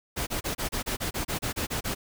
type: noise bursts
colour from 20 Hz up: pink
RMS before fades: -30 dBFS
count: 13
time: 0.16-1.95 s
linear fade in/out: 20 ms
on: 110 ms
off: 30 ms
effects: none